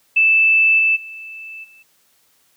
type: tone with level steps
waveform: sine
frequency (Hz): 2637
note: E7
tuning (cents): 0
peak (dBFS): -10 / -12 / -31 / -44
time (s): 0.16-1.83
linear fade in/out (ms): 10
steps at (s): 0.78 / 0.95 / 1.63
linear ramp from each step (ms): 20
effects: white hiss -59 dBFS RMS until 2.56 s + high-pass 80 Hz 12 dB/octave